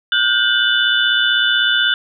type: tone cluster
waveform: sine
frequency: 1440 / 1556 / 2975 / 3530 Hz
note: F#6 / G6 / F#7 / A7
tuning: -47 / -13 / +9 / +5 cents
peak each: -18 dBFS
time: 0.12-1.94 s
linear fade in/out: 2 ms
effects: none